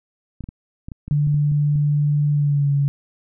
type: clicks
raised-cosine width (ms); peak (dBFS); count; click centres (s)
5; -20; 11; 0.407 / 0.44 / 0.489 / 0.885 / 0.918 / 1.08 / 1.124 / 1.272 / 1.344 / 1.517 / 1.757
type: tone with pitch glide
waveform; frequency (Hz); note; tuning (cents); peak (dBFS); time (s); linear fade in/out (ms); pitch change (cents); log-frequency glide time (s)
sine; 146.83 to 141.34; D3 to C#3; 0 to +34; -15; 1.11-2.88; 0; -66; 2.32-2.71
effects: none